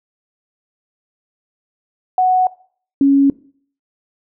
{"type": "tone pair in turn", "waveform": "sine", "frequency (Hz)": [740, 277.2], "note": ["F#5", "C#4"], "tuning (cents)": [0, 0], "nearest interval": "octave + perfect fourth", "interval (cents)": 1700, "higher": "first", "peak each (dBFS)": [-10, -8], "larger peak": "second", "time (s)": [[2.18, 2.47], [3.01, 3.3]], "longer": "neither", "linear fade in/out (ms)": 2, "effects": ["noise-tail reverb RT60 0.5 s tail -20 dB re dry"]}